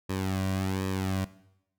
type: tone with flanger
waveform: sawtooth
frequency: 95.2 Hz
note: F#2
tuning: 50 cents sharp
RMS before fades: -30 dBFS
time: 0.09-1.25 s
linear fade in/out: 10 ms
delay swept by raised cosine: 1.4 to 2.35 ms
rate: 1.3 Hz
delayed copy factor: -0.7
effects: noise-tail reverb RT60 0.8 s tail -18 dB re dry